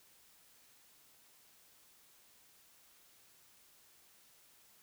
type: silence
effects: white hiss -65 dBFS RMS until 4.82 s